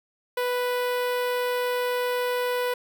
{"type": "tone with notch filter", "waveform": "sawtooth", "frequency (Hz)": 493.9, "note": "B4", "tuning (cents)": 0, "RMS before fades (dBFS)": -26, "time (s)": [0.37, 2.74], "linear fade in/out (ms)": 5, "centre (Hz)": 6700, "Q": 0.91, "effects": ["8-bit"]}